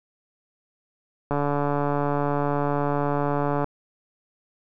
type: click train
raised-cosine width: 1 ms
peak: -11 dBFS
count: 337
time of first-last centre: 1.31-3.643 s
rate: 144 Hz
effects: none